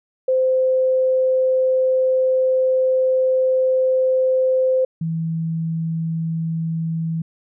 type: tone pair in turn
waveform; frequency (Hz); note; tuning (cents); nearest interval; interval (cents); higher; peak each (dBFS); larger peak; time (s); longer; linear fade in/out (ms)
sine; 518 / 163.16; C5 / E3; -17 / -17; octave + minor sixth; 2000; first; -14 / -20; first; 0.28-4.85 / 5.01-7.22; first; 5
effects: none